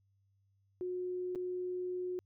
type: tone with dropouts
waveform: sine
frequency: 362.8 Hz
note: F#4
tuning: 34 cents flat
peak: -35 dBFS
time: 0.81-2.19 s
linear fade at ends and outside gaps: 0 ms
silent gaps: 1.35-1.357 s
effects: added 98 Hz sine -70 dBFS peak until 2.25 s